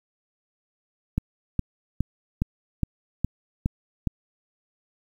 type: click train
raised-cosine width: 5 ms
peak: -10 dBFS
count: 8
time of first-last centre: 1.18-4.073 s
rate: 2.42 Hz
effects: 8-bit